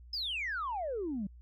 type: exponential sweep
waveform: sine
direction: down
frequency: 5220 to 184.6 Hz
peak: -32 dBFS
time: 0.13-1.27 s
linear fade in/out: 5 ms
effects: tanh soft clip ceiling -29 dBFS + added 60 Hz sine -50 dBFS peak until 1.41 s